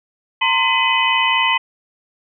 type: tone cluster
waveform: sine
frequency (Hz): 916 / 1040 / 2013 / 2525 / 3022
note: A#5 / C6 / B6 / D#7 / F#7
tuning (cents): -31 / -11 / +33 / +25 / +36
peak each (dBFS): -20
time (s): 0.41-1.58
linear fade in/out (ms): 10
effects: none